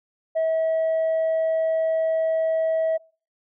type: tone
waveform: sine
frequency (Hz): 645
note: E5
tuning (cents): -38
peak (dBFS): -17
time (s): 0.35-2.98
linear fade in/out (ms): 20
effects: noise-tail reverb RT60 0.4 s tail -26 dB re dry + tanh soft clip ceiling -18 dBFS